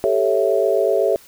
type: chord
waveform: sine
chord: A dominant seventh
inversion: third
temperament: equal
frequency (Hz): 392 / 440 / 554.4 / 659.3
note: G4 / A4 / C#5 / E5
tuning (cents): 0 / 0 / 0 / 0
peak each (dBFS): -20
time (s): 0.04-1.16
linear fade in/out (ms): 0
effects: white hiss -47 dBFS RMS until 1.27 s